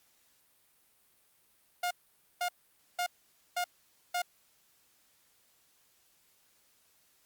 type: tone bursts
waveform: sawtooth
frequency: 711 Hz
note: F5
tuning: 31 cents sharp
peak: -26 dBFS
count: 5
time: 1.83-4.22 s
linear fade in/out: 5 ms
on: 78 ms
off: 500 ms
effects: white hiss -68 dBFS RMS until 7.25 s + Opus 48 kbps